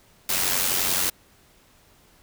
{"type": "noise with amplitude modulation", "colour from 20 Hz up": "white", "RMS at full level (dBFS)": -21, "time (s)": [0.29, 1.1], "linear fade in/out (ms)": 5, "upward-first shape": "sine", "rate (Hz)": 91.5, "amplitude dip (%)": 55, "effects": ["pink hiss -57 dBFS RMS until 2.22 s"]}